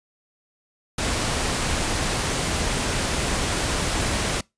pink noise, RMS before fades -24 dBFS, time 0.98-4.41 s, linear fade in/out 5 ms, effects noise-tail reverb RT60 0.2 s tail -24 dB re dry + resampled to 22050 Hz

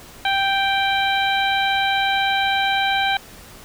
harmonic tone, 784 Hz, G5, in tune, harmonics 1 / 2 / 3 / 4 / 5, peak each -20 / -23 / -25 / -26 / -27 dBFS, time 0.25-3.17 s, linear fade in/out 2 ms, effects pink hiss -42 dBFS RMS until 3.64 s

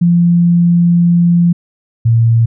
sine tone pair in turn, 172.5 / 115.13 Hz, F3 / A#2, -21 / -21 cents, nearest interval perfect fifth, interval 700 cents, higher first, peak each -6 dBFS, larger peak neither, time 0.01-1.53 / 2.05-2.46 s, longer first, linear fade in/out 10 ms, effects none

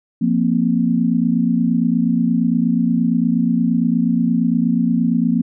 sine chord, F suspended fourth, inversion none, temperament equal, 174.61 / 233.1 / 261.6 Hz, F3 / Bb3 / C4, 0 / 0 / 0 cents, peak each -19 / -16 / -20 dBFS, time 0.21-5.42 s, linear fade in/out 10 ms, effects none

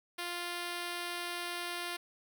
5% pulse tone, 349.4 Hz, F4, 1 cent sharp, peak -25 dBFS, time 0.18-1.97 s, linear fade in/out 10 ms, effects none

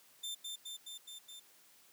sawtooth tone with echo, 3573 Hz, A7, 26 cents sharp, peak -36 dBFS, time 0.23-0.35 s, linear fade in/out 10 ms, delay 210 ms, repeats 5, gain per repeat -2 dB, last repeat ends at 1.4 s, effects white hiss -64 dBFS RMS until 1.92 s + high-pass 150 Hz 12 dB/octave

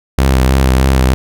sawtooth tone with vibrato, 65.5 Hz, C2, 2 cents sharp, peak -4 dBFS, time 0.18-1.14 s, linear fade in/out 0 ms, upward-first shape sine, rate 3.2 Hz, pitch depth 39 cents each way, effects none

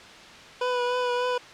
25% pulse tone with vibrato, 493.9 Hz, B4, in tune, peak -20 dBFS, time 0.61-1.38 s, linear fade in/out 5 ms, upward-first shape triangle, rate 3.4 Hz, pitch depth 26 cents each way, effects white hiss -45 dBFS RMS until 1.53 s + low-pass 4000 Hz 12 dB/octave

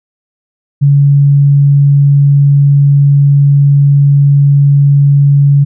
sine tone, 141.6 Hz, C#3, 37 cents sharp, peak -3 dBFS, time 0.81-5.65 s, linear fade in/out 20 ms, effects none

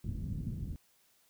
white low-pass noise, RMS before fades -38 dBFS, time 0.04-0.76 s, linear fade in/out 0 ms, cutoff 190 Hz, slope 24 dB/octave, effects white hiss -69 dBFS RMS until 1.29 s

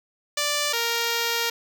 5% pulse tone pair in turn, 587.3 / 466.1 Hz, D5 / A#4, 0 / 0 cents, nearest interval major third, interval 400 cents, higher first, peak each -11 dBFS, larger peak neither, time 0.37-0.73 / 0.73-1.5 s, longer second, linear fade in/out 5 ms, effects none

